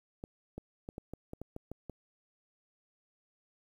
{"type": "clicks", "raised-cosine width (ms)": 2, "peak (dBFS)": -28, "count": 10, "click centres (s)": [0.239, 0.58, 0.889, 0.981, 1.136, 1.334, 1.416, 1.564, 1.716, 1.897], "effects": ["10-bit"]}